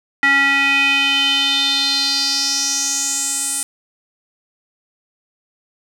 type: tone with band-pass filter sweep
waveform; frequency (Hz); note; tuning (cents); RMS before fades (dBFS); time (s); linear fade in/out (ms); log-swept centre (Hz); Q
square; 277.2; C#4; 0; -17; 0.23-3.63; 0; 1900 to 9000; 4.9
effects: none